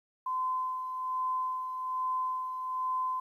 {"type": "tone with tremolo", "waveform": "sine", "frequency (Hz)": 1026, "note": "C6", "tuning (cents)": -34, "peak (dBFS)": -28, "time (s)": [0.26, 3.2], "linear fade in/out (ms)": 5, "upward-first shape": "sine", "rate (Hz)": 1.2, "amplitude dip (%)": 50, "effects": ["11-bit"]}